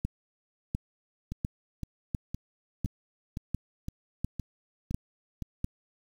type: two click trains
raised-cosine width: 5 ms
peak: -22 / -17 dBFS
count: 9 / 9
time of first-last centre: 1.32-5.423 / 0.05-5.644 s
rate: 1.95 / 1.43 Hz
effects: 8-bit